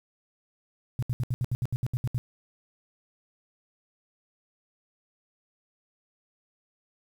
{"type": "tone bursts", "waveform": "sine", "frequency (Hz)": 123.47, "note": "B2", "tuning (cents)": 0, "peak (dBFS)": -24, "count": 12, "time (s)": [0.99, 2.18], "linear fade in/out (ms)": 0, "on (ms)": 35, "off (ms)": 70, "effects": ["9-bit"]}